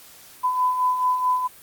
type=beating tone pair; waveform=sine; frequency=1001 / 1005.6 Hz; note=B5 / B5; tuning=+23 / +31 cents; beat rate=4.6 Hz; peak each=-28 / -19 dBFS; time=0.43-1.48 s; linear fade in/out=20 ms; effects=white hiss -47 dBFS RMS until 1.62 s + Opus 48 kbps